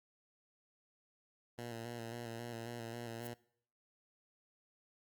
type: tone with vibrato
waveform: 10% pulse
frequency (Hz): 117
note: A#2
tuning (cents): +7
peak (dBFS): -35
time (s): 1.58-3.34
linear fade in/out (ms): 5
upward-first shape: square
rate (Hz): 3.7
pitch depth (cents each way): 30
type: noise with exponential growth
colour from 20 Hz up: violet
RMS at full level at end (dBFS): -44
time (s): 3.17-3.27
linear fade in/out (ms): 2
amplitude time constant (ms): 21
effects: noise-tail reverb RT60 0.6 s tail -21 dB re dry + Opus 48 kbps